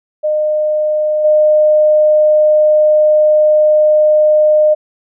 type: tone with level steps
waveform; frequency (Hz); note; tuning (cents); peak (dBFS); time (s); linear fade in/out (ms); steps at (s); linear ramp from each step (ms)
sine; 610; D#5; -34; -11 / -6; 0.23-4.75; 20; 1.24; 10
effects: none